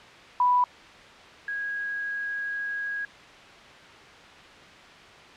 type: tone pair in turn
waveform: sine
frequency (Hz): 987.8 / 1647.9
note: B5 / G#6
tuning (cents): 0 / -14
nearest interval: major sixth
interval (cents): 886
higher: second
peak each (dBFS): -18 / -28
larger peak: first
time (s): 0.4-0.64 / 1.48-3.05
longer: second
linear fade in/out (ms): 2
effects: white hiss -47 dBFS RMS until 5.36 s + low-pass 3000 Hz 12 dB/octave